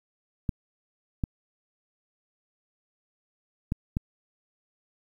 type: clicks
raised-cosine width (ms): 5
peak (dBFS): -14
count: 4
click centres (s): 0.492 / 1.238 / 3.721 / 3.969
effects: 9-bit